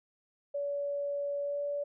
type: tone with pitch glide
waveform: sine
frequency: 570 to 575.3 Hz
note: C#5 to D5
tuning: +48 to -36 cents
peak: -31 dBFS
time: 0.54-1.84 s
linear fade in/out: 10 ms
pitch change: +16 cents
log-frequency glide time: 1.41-1.61 s
effects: none